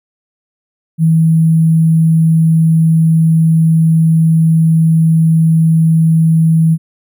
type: tone with sample-and-hold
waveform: sine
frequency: 161.8 Hz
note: E3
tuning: 32 cents flat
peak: -6 dBFS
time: 0.98-6.78 s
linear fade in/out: 50 ms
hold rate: 11025 Hz
effects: none